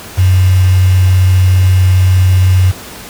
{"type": "tone with quantisation", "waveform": "sine", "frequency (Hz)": 92.5, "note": "F#2", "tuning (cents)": 0, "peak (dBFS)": -4, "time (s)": [0.17, 2.72], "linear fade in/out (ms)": 20, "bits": 4, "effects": ["pink hiss -29 dBFS RMS until 3.09 s", "high-pass 60 Hz 12 dB/octave"]}